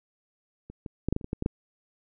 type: clicks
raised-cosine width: 3 ms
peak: -29 / -24 / -13 / -11 / -15 / -29 / -23 / -16 / -16 / -11 dBFS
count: 10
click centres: 0.7 / 0.862 / 1.086 / 1.126 / 1.164 / 1.212 / 1.244 / 1.331 / 1.424 / 1.461 s
effects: none